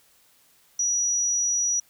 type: tone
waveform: sine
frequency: 5830 Hz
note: F#8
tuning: 26 cents flat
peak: -21 dBFS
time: 0.79-1.8 s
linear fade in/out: 5 ms
effects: white hiss -60 dBFS RMS until 1.89 s